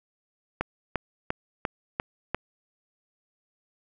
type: click train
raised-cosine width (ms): 0.5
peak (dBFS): -11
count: 6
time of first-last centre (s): 0.61-2.346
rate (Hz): 2.88
effects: none